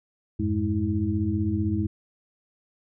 sine tone cluster, 88 / 103.6 / 209.7 / 320.8 Hz, F2 / G#2 / G#3 / E4, +14 / -4 / +17 / -47 cents, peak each -28 dBFS, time 0.39-1.87 s, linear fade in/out 10 ms, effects none

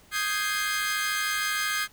sawtooth chord, Ab major seventh, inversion second, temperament equal, 1244.5 / 1568 / 1661.2 / 2093 Hz, Eb6 / G6 / Ab6 / C7, 0 / 0 / 0 / 0 cents, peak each -28 dBFS, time 0.11-1.88 s, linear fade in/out 50 ms, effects pink hiss -56 dBFS RMS until 1.92 s

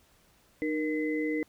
sine tone cluster, 306.5 / 471.6 / 2033 Hz, D#4 / A#4 / B6, -26 / +20 / +50 cents, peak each -29 / -33 / -37 dBFS, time 0.62-1.43 s, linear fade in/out 0 ms, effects pink hiss -64 dBFS RMS until 1.48 s

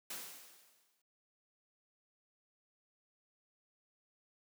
white noise with exponential decay, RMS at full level -42 dBFS, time 0.1-1.02 s, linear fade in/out 5 ms, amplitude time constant 200 ms, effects high-pass 200 Hz 12 dB/octave

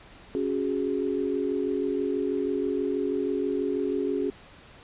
sine chord, C# suspended fourth, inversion none, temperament just, 277.2 / 369.6 / 415.8 Hz, C#4 / F#4 / G#4, 0 / -2 / +2 cents, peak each -29 dBFS, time 0.35-4.3 s, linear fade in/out 0 ms, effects pink hiss -50 dBFS RMS until 4.83 s + resampled to 8000 Hz

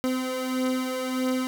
30% pulse beating tone pair, 255.9 / 257.5 Hz, C4 / C4, -38 / -28 cents, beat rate 1.6 Hz, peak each -28 / -24 dBFS, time 0.04-1.47 s, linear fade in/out 0 ms, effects none

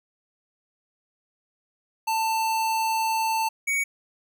square tone pair in turn, 890 / 2243 Hz, A5 / C#7, +20 / +20 cents, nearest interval octave + major third, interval 1600 cents, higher second, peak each -23 dBFS, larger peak neither, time 2.07-3.49 / 3.67-3.84 s, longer first, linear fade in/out 10 ms, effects none

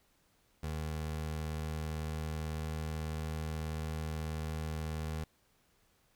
25% pulse tone with pitch glide, 77.78 to 78.41 Hz, D#2 to D#2, 0 to +14 cents, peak -32 dBFS, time 0.63-5.24 s, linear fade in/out 5 ms, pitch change +14 cents, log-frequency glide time 1.17-3.44 s, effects pink hiss -71 dBFS RMS until 6.15 s

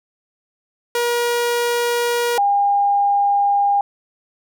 sawtooth / sine tone pair in turn, 477.5 / 806.9 Hz, A#4 / G5, +42 / +50 cents, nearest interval major sixth, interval 908 cents, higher second, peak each -13 dBFS, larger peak neither, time 0.95-2.38 / 2.38-3.81 s, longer neither, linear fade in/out 2 ms, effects none

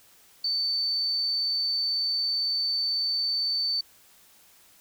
sine tone, 4539 Hz, C#8, 40 cents sharp, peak -24 dBFS, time 0.44-3.81 s, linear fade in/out 5 ms, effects white hiss -57 dBFS RMS until 4.8 s

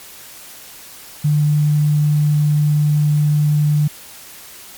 triangle tone with tanh clipping, 149.1 Hz, D3, 27 cents sharp, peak -11 dBFS, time 1.24-3.88 s, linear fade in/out 10 ms, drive 3 dB, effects white hiss -38 dBFS RMS until 4.77 s + MP3 96 kbps

